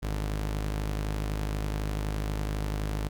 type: tone pair together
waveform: sawtooth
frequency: 52.01 / 146.83 Hz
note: G#1 / D3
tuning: +3 / 0 cents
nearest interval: octave + tritone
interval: 1797 cents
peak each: -25 / -36 dBFS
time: 0.02-3.09 s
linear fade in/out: 20 ms
effects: none